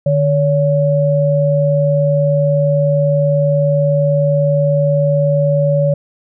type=tone pair together; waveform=sine; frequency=150 / 566.3 Hz; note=D3 / C#5; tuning=+37 / +37 cents; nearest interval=octave + major seventh; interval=2300 cents; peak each=-13 dBFS; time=0.06-5.94 s; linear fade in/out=5 ms; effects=none